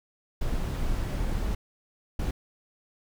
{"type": "noise bursts at uneven times", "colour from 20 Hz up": "brown", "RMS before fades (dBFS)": -28, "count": 2, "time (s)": [[0.41, 1.55], [2.19, 2.31]], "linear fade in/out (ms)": 5, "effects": []}